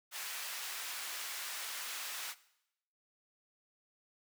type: high-pass noise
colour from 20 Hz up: pink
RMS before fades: -42 dBFS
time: 0.11-2.35 s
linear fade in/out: 50 ms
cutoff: 1400 Hz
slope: 12 dB/octave
effects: noise-tail reverb RT60 0.8 s tail -18 dB re dry